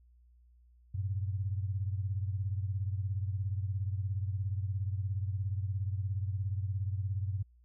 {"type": "beating tone pair", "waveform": "sine", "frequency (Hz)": [95, 112], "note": ["F#2", "A2"], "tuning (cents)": [46, 31], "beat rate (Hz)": 17, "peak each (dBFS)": [-32, -38], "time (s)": [0.94, 7.43], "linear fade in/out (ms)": 10, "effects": ["added 60 Hz sine -59 dBFS peak until 7.64 s"]}